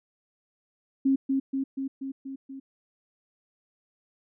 sine tone with echo, 270 Hz, C#4, 45 cents flat, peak -19 dBFS, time 1.05-1.16 s, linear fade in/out 10 ms, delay 240 ms, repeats 6, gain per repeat -3 dB, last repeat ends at 2.6 s, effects none

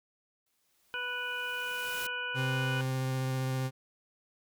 white noise with exponential growth, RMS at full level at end -39 dBFS, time 0.46-2.07 s, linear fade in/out 5 ms, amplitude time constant 350 ms
harmonic tone, 492.9 Hz, B4, 3 cents flat, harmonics 1 / 2 / 3 / 5 / 6, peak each -45 / -43 / -35 / -41 / -41 dBFS, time 0.94-2.81 s, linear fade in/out 0 ms
40% pulse tone with vibrato, 130.81 Hz, C3, in tune, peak -29 dBFS, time 2.34-3.71 s, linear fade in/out 50 ms, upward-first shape sine, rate 15 Hz, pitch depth 9 cents each way
effects none

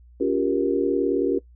sine chord, G half-diminished seventh, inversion second, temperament just, 282.2 / 352.8 / 392 / 470.4 Hz, Db4 / F4 / G4 / Bb4, +31 / +18 / 0 / +16 cents, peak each -24 / -25 / -24 / -25 dBFS, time 0.2-1.39 s, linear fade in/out 10 ms, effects noise-tail reverb RT60 0.1 s tail -19 dB re dry + added 60 Hz sine -47 dBFS peak until 1.55 s

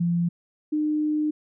sine tone pair in turn, 171.9 / 303.5 Hz, F3 / D#4, -27 / -43 cents, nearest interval minor seventh, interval 984 cents, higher second, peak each -20 / -21 dBFS, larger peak first, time 0-0.29 / 0.72-1.31 s, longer second, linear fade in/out 10 ms, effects none

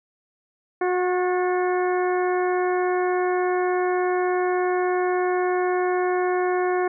harmonic tone with a mistuned harmonic, 363.3 Hz, F#4, 32 cents flat, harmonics 1 / 2 / 3 / 4 / 5 / 6, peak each -21 / -26 / -31 / -34 / -34 / -38 dBFS, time 0.81-6.88 s, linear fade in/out 5 ms, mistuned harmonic 5, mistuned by -45 cents, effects none

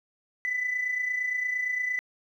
sine tone pair together, 1971.3 / 2000 Hz, B6 / B6, -4 / +21 cents, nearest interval unison, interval 25 cents, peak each -33 / -26 dBFS, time 0.45-1.99 s, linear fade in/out 0 ms, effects tanh soft clip ceiling -21 dBFS + 10-bit

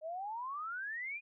sine exponential sweep, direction up, 611 to 2489 Hz, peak -38 dBFS, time 0.01-1.21 s, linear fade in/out 50 ms, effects none

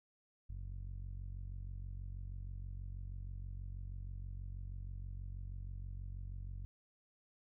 sawtooth tone with low-pass filter, 46.25 Hz, F#1, in tune, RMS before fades -45 dBFS, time 0.49-6.65 s, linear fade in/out 0 ms, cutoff 100 Hz, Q 1.5, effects none

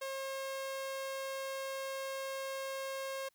sawtooth tone, 538 Hz, C5, 48 cents sharp, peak -34 dBFS, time 0.01-3.29 s, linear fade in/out 10 ms, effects white hiss -75 dBFS RMS until 3.34 s

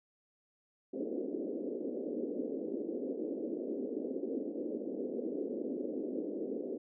pink band-pass noise, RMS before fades -38 dBFS, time 0.93-6.78 s, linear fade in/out 10 ms, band 240 to 510 Hz, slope 48 dB/octave, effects none

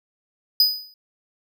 square tone with exponential decay, 4978 Hz, D#8, in tune, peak -11 dBFS, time 0.6-0.94 s, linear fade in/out 2 ms, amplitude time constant 72 ms, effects none

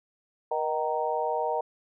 sine tone cluster, 475.5 / 621 / 767 / 931 Hz, A#4 / D#5 / G5 / A#5, +34 / -3 / -38 / -2 cents, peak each -31 dBFS, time 0.51-1.61 s, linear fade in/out 5 ms, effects none

